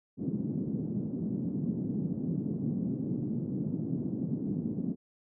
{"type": "band-pass noise", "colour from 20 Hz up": "white", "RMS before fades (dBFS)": -33, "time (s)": [0.17, 4.96], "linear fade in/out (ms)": 50, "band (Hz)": [140, 260], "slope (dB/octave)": 24, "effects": []}